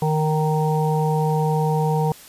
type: harmonic tone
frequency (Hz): 154.9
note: D#3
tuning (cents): -7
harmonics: 1 / 3 / 5 / 6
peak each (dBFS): -19 / -24 / -26 / -27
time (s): 0.02-2.12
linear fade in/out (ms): 2
effects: white hiss -44 dBFS RMS until 2.28 s + resampled to 32000 Hz